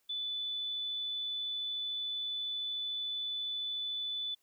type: tone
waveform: sine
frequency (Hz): 3487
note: A7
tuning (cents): -16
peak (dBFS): -34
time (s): 0.09-4.35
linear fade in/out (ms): 10
effects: white hiss -75 dBFS RMS until 4.42 s